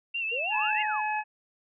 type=tone with vibrato; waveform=sine; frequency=2696 Hz; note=E7; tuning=38 cents sharp; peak=-28 dBFS; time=0.14-0.83 s; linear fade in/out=10 ms; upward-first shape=sine; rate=6.3 Hz; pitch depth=58 cents each way
type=exponential two-way sweep; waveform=sine; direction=up then down; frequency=440 to 2184 to 913 Hz; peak=-33 dBFS; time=0.31-1.02 s; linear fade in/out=20 ms; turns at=0.81 s
type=harmonic tone; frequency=852 Hz; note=G#5; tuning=44 cents sharp; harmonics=1 / 2 / 3; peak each=-28 / -34 / -34 dBFS; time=0.5-1.24 s; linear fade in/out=50 ms
effects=none